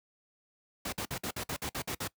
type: noise bursts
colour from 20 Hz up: pink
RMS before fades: -35 dBFS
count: 10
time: 0.85-2.077 s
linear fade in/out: 5 ms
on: 75 ms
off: 53 ms
effects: noise-tail reverb RT60 0.1 s tail -21 dB re dry + high-pass 80 Hz 12 dB/octave